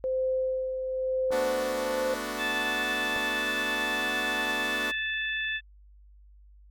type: tone with tremolo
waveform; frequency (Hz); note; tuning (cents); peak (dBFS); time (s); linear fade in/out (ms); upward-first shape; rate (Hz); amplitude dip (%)
sine; 519; C5; -14; -24; 0.04-2.14; 0; sine; 1; 45
type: clicks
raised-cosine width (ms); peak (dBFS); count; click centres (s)
1; -27 / -22; 2; 1.307 / 3.163
type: chord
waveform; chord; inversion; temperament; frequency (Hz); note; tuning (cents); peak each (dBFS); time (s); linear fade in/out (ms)
10% pulse; B minor seventh; third; equal with one note detuned; 220 / 246.9 / 292.8 / 370; A3 / B3 / D4 / F#4; 0 / 0 / -5 / 0; -29 / -29 / -27 / -30; 1.31-4.92; 20
type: harmonic tone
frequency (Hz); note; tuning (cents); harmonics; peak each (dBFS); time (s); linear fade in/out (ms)
874; A5; -12; 2 / 3 / 4; -30 / -34 / -36; 2.37-5.61; 50
effects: added 50 Hz sine -51 dBFS peak until 6.7 s